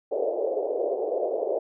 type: band-pass noise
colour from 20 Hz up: pink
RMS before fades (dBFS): -27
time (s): 0.11-1.59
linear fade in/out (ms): 10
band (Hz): 400 to 640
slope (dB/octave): 48
effects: none

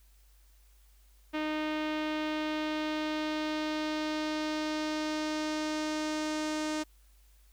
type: tone with low-pass filter sweep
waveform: sawtooth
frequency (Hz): 307.7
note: D#4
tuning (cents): -19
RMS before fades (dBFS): -33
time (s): 1.33-6.84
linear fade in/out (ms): 20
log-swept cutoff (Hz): 2900 to 7000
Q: 1.5
effects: added 50 Hz sine -58 dBFS peak until 7.52 s + white hiss -68 dBFS RMS until 7.52 s

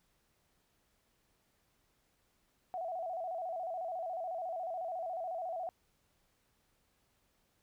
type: tone with vibrato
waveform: sine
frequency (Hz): 698.5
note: F5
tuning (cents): 0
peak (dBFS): -36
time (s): 2.74-5.69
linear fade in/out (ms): 0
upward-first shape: square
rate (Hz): 14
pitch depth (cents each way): 95
effects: pink hiss -75 dBFS RMS until 7.62 s

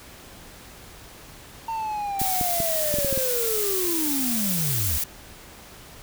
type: linear sweep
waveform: triangle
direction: down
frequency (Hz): 914 to 65.8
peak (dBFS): -24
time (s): 1.68-4.98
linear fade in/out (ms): 5
type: noise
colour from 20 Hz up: blue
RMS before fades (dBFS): -26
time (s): 2.19-5.04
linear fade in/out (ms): 5
type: clicks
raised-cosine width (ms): 3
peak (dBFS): -16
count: 8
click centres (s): 2.216 / 2.412 / 2.603 / 2.941 / 2.986 / 3.047 / 3.127 / 3.176
effects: pink hiss -45 dBFS RMS until 6.02 s

